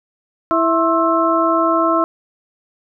harmonic tone with a mistuned harmonic, 329.6 Hz, E4, in tune, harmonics 1 / 2 / 3 / 4, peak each -18 / -18 / -18 / -18 dBFS, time 0.51-2.04 s, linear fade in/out 0 ms, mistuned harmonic 3, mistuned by +130 cents, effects none

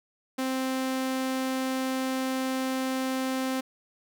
sawtooth tone, 261.6 Hz, C4, in tune, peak -23 dBFS, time 0.38-3.61 s, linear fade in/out 10 ms, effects none

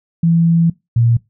sine tone pair in turn, 167.1 / 117.13 Hz, E3 / A#2, +24 / +9 cents, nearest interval tritone, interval 615 cents, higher first, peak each -9 dBFS, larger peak neither, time 0.23-0.7 / 0.96-1.17 s, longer first, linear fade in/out 5 ms, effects noise-tail reverb RT60 0.2 s tail -21 dB re dry

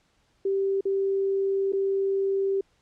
sine tone with dropouts, 390.5 Hz, G4, 7 cents flat, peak -22 dBFS, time 0.45-2.61 s, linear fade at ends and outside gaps 5 ms, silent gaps 0.809-0.853 / 1.723-1.732 s, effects pink hiss -67 dBFS RMS until 2.81 s + low-pass 7000 Hz 12 dB/octave

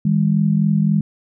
sine tone pair together, 158.64 / 202.4 Hz, D#3 / G#3, +34 / -44 cents, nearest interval major third, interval 422 cents, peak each -16 dBFS, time 0.05-1.01 s, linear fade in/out 5 ms, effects none

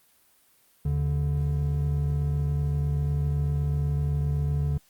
triangle tone pair together, 76.49 / 144.4 Hz, D#2 / D3, -29 / -29 cents, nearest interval major seventh, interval 1100 cents, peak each -25 / -23 dBFS, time 0.85-4.78 s, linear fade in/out 5 ms, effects white hiss -62 dBFS RMS until 4.89 s + Opus 32 kbps

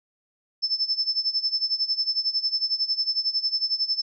sine tone with tremolo, 5274 Hz, E8, in tune, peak -19 dBFS, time 0.62-4.02 s, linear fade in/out 20 ms, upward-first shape sine, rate 11 Hz, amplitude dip 85%, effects none

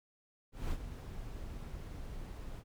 brown noise with ADSR envelope, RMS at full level -34 dBFS, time 0.52-2.64 s, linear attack 190 ms, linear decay 59 ms, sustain -10 dB, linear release 55 ms, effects none

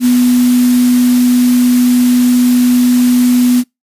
sine tone in noise, 246.9 Hz, B3, in tune, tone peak -6 dBFS, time 0-3.64 s, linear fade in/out 50 ms, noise white, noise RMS -23 dBFS, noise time 0-3.64 s, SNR +14 dB, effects noise-tail reverb RT60 0.2 s tail -26 dB re dry + resampled to 32000 Hz

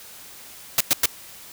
white noise bursts, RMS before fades -17 dBFS, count 3, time 0.78-1.058 s, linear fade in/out 2 ms, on 26 ms, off 100 ms, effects white hiss -43 dBFS RMS until 1.52 s

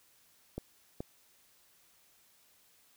clicks, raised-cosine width 2 ms, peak -24 dBFS, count 2, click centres 0.58 / 1.005 s, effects white hiss -66 dBFS RMS until 2.96 s

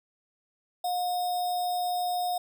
sine tone with sample-and-hold, 716 Hz, F5, 43 cents sharp, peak -26 dBFS, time 0.84-2.38 s, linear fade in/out 5 ms, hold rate 4410 Hz, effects none

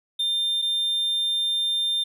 triangle tone pair in turn, 3600 / 3600 Hz, A7 / A7, +39 / +39 cents, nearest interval unison, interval 0 cents, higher neither, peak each -20 dBFS, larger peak neither, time 0.19-0.62 / 0.62-2.04 s, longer second, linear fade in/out 10 ms, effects none

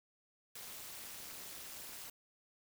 white noise with amplitude modulation, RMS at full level -45 dBFS, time 0.55-2.1 s, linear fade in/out 5 ms, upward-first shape sine, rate 224 Hz, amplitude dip 85%, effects none

